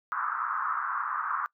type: band-pass noise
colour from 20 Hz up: pink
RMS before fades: -31 dBFS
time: 0.12-1.46 s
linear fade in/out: 0 ms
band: 1100 to 1400 Hz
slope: 48 dB/octave
effects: noise-tail reverb RT60 0.1 s tail -22 dB re dry